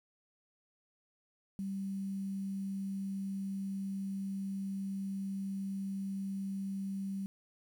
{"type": "tone with quantisation", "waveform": "sine", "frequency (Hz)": 194.9, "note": "G3", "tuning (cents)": -10, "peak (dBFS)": -35, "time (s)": [1.59, 7.26], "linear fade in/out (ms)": 0, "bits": 10, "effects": []}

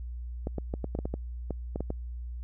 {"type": "clicks", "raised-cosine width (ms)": 2, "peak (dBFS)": -19, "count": 12, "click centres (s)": [0.471, 0.583, 0.739, 0.843, 0.951, 0.989, 1.055, 1.14, 1.507, 1.759, 1.806, 1.904], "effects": ["added 60 Hz sine -35 dBFS peak until 2.43 s"]}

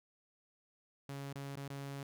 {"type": "tone with dropouts", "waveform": "sawtooth", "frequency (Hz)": 139.2, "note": "C#3", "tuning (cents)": 8, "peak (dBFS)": -38, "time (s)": [1.09, 2.03], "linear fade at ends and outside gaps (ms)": 2, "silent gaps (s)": [[1.329, 1.356], [1.556, 1.569], [1.68, 1.702]], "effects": []}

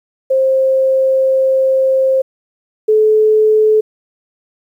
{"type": "tone pair in turn", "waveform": "sine", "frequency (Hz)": [529, 431.7], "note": ["C5", "A4"], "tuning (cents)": [19, -33], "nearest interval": "major third", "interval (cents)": 352, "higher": "first", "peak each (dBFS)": [-9, -7], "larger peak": "second", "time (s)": [[0.3, 2.22], [2.88, 3.81]], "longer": "first", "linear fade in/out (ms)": 10, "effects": ["8-bit"]}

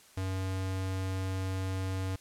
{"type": "tone", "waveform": "square", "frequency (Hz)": 94.6, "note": "F#2", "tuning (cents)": 39, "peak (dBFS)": -32, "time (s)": [0.17, 2.16], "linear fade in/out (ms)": 5, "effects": ["white hiss -58 dBFS RMS until 2.2 s", "low-pass 11000 Hz 12 dB/octave"]}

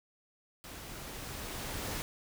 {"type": "noise with level ramp", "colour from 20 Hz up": "pink", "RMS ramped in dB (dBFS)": [-47, -37], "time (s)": [0.64, 2.02], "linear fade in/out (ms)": 0, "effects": []}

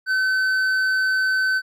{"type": "tone with hard clipping", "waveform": "triangle", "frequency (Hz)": 1525, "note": "G6", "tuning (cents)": -48, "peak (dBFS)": -19, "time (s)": [0.06, 1.62], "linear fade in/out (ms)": 50, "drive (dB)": 9, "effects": []}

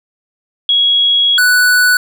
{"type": "tone pair in turn", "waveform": ["sine", "square"], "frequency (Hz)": [3322, 1483.1], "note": ["G#7", "F#6"], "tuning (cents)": [0, 4], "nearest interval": "octave + major second", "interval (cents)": 1396, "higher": "first", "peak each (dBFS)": -8, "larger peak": "neither", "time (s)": [[0.69, 1.38], [1.38, 1.97]], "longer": "first", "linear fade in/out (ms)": 2, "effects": []}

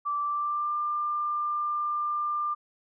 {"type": "tone with pitch glide", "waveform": "sine", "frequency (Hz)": [1166, 1193.9], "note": ["D6", "D6"], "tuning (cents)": [-13, 28], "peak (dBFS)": -26, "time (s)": [0.05, 2.55], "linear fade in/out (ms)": 20, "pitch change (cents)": 41, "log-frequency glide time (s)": [0.2, 0.75], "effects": []}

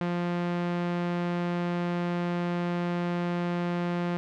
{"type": "tone with low-pass filter", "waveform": "sawtooth", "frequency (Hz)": 174.61, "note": "F3", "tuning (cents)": 0, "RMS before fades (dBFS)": -29, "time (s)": [0.01, 4.17], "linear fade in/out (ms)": 0, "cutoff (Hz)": 2700, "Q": 0.69, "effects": []}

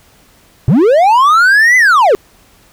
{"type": "linear two-way sweep", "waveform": "triangle", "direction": "up then down", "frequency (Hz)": [107.4, 2044, 365.6], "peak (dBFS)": -3, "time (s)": [0.68, 2.15], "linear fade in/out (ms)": 0, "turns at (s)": 1.77, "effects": ["pink hiss -47 dBFS RMS until 2.72 s"]}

